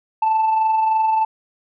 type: tone with amplitude modulation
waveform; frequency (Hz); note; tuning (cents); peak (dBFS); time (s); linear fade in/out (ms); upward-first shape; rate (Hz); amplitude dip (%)
sine; 880; A5; 0; -11; 0.22-1.25; 5; sine; 23.2; 40
effects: tanh soft clip ceiling -12 dBFS